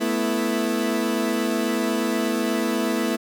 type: chord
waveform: 30% pulse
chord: A suspended second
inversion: none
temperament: equal with one note detuned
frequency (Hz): 218.7 / 246.9 / 329.6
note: A3 / B3 / E4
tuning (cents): -10 / 0 / 0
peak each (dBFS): -23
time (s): 0-3.17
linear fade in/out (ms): 20
effects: none